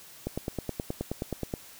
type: click train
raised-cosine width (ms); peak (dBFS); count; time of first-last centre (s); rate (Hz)
2; -17; 13; 0.27-1.538; 9.46
effects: white hiss -50 dBFS RMS until 1.79 s